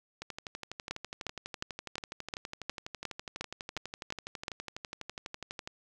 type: two click trains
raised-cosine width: 0.2 ms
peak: -22 / -17 dBFS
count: 67 / 11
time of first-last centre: 0.22-5.675 / 0.91-4.481 s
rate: 12.1 / 2.8 Hz
effects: none